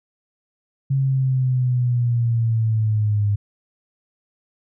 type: linear sweep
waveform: sine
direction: down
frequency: 136.6 to 101.6 Hz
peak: -16 dBFS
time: 0.9-3.36 s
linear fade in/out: 10 ms
effects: none